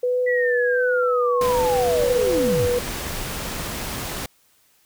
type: tone with vibrato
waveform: sine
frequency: 493.9 Hz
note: B4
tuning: in tune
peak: -18 dBFS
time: 0.03-2.79 s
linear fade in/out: 5 ms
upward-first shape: triangle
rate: 1.4 Hz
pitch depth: 24 cents each way
type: linear sweep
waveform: sine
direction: down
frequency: 1975.5 to 66 Hz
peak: -22 dBFS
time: 0.26-2.68 s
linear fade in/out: 20 ms
type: noise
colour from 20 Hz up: pink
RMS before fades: -29 dBFS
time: 1.41-4.26 s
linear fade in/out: 2 ms
effects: white hiss -60 dBFS RMS until 4.85 s